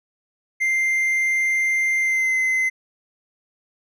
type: tone with pitch glide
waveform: triangle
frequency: 2093 to 2055 Hz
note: C7 to C7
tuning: 0 to -32 cents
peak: -16 dBFS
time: 0.6-2.7 s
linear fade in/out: 20 ms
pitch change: -32 cents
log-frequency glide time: 2-2.38 s
effects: none